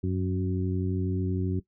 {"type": "harmonic tone with a mistuned harmonic", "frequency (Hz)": 92.5, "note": "F#2", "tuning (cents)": 0, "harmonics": [1, 2, 3, 4], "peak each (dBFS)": [-28, -31, -33, -34], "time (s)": [0.03, 1.6], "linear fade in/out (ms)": 10, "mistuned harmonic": 1, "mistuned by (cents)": 25, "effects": ["noise-tail reverb RT60 0.1 s tail -17 dB re dry"]}